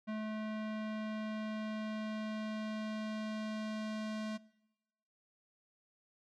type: tone with low-pass filter sweep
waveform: square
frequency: 216 Hz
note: A3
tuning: 32 cents flat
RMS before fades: -39 dBFS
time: 0.07-4.38 s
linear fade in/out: 20 ms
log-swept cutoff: 2500 to 5500 Hz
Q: 0.86
effects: noise-tail reverb RT60 1.0 s tail -23 dB re dry